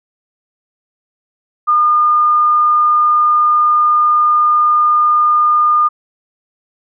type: tone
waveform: sine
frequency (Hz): 1214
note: D#6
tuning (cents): -43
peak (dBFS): -8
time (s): 1.67-5.89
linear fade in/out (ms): 20
effects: none

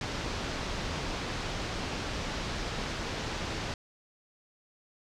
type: low-pass noise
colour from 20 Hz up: pink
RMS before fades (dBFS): -35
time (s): 0.01-3.74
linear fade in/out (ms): 2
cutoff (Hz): 5900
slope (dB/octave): 24
effects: none

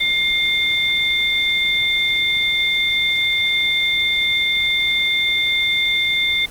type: tone pair together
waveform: sine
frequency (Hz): 2119 / 3564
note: C7 / A7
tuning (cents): +21 / +22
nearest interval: major sixth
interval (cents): 901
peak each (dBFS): -18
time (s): 0-6.46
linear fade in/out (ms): 10
effects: pink hiss -38 dBFS RMS until 6.5 s + Opus 32 kbps

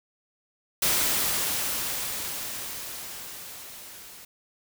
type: noise with level ramp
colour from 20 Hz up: white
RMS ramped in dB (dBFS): -23 to -46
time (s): 0.82-4.25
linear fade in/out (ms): 5
effects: none

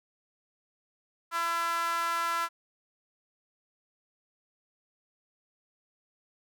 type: tone with high-pass filter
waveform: sawtooth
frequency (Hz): 336.6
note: E4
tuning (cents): +36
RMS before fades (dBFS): -30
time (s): 1.31-2.49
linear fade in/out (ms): 50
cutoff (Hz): 1200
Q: 8.6
effects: none

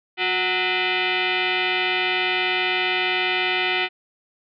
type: tone with frequency modulation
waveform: sine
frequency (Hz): 188.5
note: F#3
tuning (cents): +32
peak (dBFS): -19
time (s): 0.17-3.89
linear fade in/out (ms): 50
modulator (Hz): 553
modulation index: 5.6
effects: none

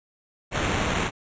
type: noise with sample-and-hold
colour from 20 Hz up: pink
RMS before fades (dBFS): -25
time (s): 0.51-1.11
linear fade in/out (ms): 50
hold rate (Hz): 4900
effects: resampled to 16000 Hz

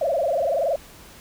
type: tone with frequency modulation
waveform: sine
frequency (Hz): 611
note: D#5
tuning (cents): -32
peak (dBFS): -19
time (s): 0.01-0.76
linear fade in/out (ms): 5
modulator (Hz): 21.2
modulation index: 3.7
effects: pink hiss -46 dBFS RMS until 1.2 s

